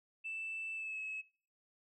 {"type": "tone with pitch glide", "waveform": "sine", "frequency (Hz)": [2647, 2581], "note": ["E7", "E7"], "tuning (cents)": [7, -37], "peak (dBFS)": -38, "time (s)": [0.24, 1.22], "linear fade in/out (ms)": 20, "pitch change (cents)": -44, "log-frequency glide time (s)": [0.74, 0.99], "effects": ["noise-tail reverb RT60 0.5 s tail -24 dB re dry", "tanh soft clip ceiling -35 dBFS"]}